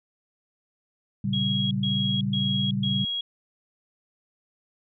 sine chord, G diminished, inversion first, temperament equal, 116.54 / 138.59 / 196 Hz, Bb2 / Db3 / G3, 0 / 0 / 0 cents, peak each -30 / -29 / -26 dBFS, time 1.24-3.05 s, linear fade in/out 5 ms
sine tone bursts, 3300 Hz, G#7, 12 cents flat, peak -26 dBFS, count 4, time 1.33-3.21 s, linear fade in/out 5 ms, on 380 ms, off 120 ms
effects none

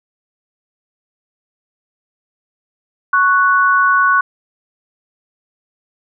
sine tone pair together, 1108.7 / 1479.9 Hz, C#6 / F#6, 0 / 0 cents, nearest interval perfect fourth, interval 500 cents, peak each -12 dBFS, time 3.13-4.21 s, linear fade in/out 5 ms, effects none

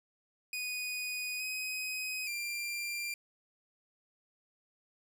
sawtooth tone with pitch steps, 2480 / 2518 / 2377 Hz, D#7 / D#7 / D7, -6 / +20 / +20 cents, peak -32 dBFS, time 0.53-3.14 s, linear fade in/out 2 ms, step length 870 ms, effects none

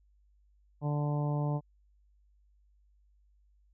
harmonic tone, 147 Hz, D3, 2 cents sharp, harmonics 1 / 2 / 3 / 4 / 5 / 6 / 7, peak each -29 / -39 / -43 / -41 / -44 / -43 / -48 dBFS, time 0.81-1.61 s, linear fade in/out 50 ms, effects added 50 Hz sine -63 dBFS peak until 3.73 s

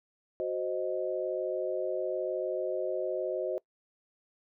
sine chord, C diminished, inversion second, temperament equal, 370 / 523.3 / 622.3 Hz, Gb4 / C5 / Eb5, 0 / 0 / 0 cents, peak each -34 dBFS, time 0.4-3.58 s, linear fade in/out 0 ms, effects noise-tail reverb RT60 0.1 s tail -23 dB re dry

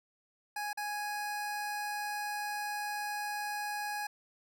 25% pulse tone with dropouts, 830.6 Hz, G#5, in tune, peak -31 dBFS, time 0.56-4.07 s, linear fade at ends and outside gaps 5 ms, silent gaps 0.731-0.773 s, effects none

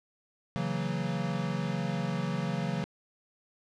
square chord, F# dominant seventh, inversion second, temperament equal with one note detuned, 138.59 / 164.81 / 185 / 230.5 Hz, C#3 / E3 / F#3 / A#3, 0 / 0 / 0 / -19 cents, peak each -36 / -35 / -35 / -39 dBFS, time 0.56-2.84 s, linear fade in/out 0 ms, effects low-pass 5000 Hz 12 dB/octave

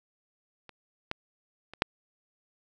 clicks, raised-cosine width 0.3 ms, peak -30 / -15 / -27 / -6 dBFS, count 4, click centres 0.693 / 1.114 / 1.736 / 1.821 s, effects none

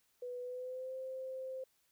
sine tone with pitch glide, 493.9 to 522.1 Hz, B4 to C5, 0 to -4 cents, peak -40 dBFS, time 0.22-1.64 s, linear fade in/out 5 ms, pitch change +96 cents, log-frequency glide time 0.41-0.95 s, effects white hiss -75 dBFS RMS until 1.91 s

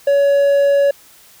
triangle tone, 563 Hz, C#5, 27 cents sharp, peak -8 dBFS, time 0.07-0.91 s, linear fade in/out 5 ms, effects white hiss -46 dBFS RMS until 1.4 s

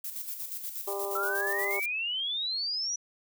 violet noise with tremolo, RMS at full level -36 dBFS, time 0.04-1.86 s, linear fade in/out 5 ms, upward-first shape square, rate 8.4 Hz, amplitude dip 50%
harmonic tone, 199 Hz, G3, 26 cents sharp, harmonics 2 / 3 / 4 / 5 / 6, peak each -34 / -38 / -40 / -42 / -44 dBFS, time 0.87-1.8 s, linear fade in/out 10 ms
sine exponential sweep, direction up, 1318.5 to 5940 Hz, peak -29 dBFS, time 1.15-2.96 s, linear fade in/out 5 ms
effects none

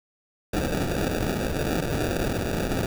white noise with sample-and-hold, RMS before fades -26 dBFS, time 0.53-2.86 s, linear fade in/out 5 ms, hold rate 1050 Hz, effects none

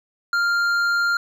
sine tone with hard clipping, 1396.9 Hz, F6, in tune, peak -19 dBFS, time 0.33-1.17 s, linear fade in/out 2 ms, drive 7 dB, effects none

